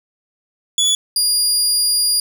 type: tone pair in turn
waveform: 25% pulse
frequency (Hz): 3419 / 4835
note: G#7 / D8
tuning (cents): +50 / +50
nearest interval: tritone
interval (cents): 600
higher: second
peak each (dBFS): -9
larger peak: neither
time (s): 0.78-0.95 / 1.16-2.2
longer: second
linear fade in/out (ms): 2
effects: none